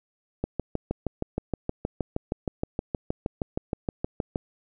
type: click train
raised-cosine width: 2 ms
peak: -13 dBFS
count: 26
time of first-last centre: 0.44-4.358 s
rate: 6.38 Hz
effects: none